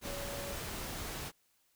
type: tone in noise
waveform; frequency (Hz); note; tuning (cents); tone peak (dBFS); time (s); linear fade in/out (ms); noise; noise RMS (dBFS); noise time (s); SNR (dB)
sine; 564; C#5; +30; -43; 0.03-0.57; 50; pink; -41; 0.01-1.32; -5
effects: white hiss -73 dBFS RMS until 1.75 s